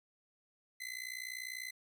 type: tone with amplitude modulation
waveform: sawtooth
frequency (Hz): 2038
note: C7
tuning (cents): -46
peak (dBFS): -34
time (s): 0.8-1.71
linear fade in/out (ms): 10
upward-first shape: sine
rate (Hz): 60.1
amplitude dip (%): 90
effects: none